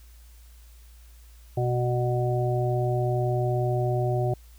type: harmonic tone with a mistuned harmonic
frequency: 123.47 Hz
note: B2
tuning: in tune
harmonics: 1 / 3 / 5 / 6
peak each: -24 / -29 / -31 / -32 dBFS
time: 1.57-4.34 s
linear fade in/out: 5 ms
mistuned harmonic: 5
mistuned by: -22 cents
effects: added 58 Hz sine -47 dBFS peak until 4.58 s + white hiss -59 dBFS RMS until 4.58 s